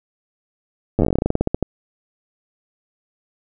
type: slowing click train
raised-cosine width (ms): 2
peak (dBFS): -4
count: 20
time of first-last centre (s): 0.99-1.627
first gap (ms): 9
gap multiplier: 1.13
effects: none